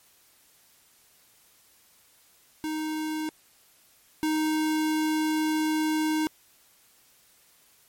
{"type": "tone pair in turn", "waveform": "square", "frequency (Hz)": [311.1, 311.1], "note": ["D#4", "D#4"], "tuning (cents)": [0, 0], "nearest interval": "unison", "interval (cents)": 0, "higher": "neither", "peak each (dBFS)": [-29, -24], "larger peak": "second", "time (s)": [[2.64, 3.29], [4.23, 6.27]], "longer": "second", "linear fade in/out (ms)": 0, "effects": ["white hiss -60 dBFS RMS until 7.88 s", "MP3 64 kbps"]}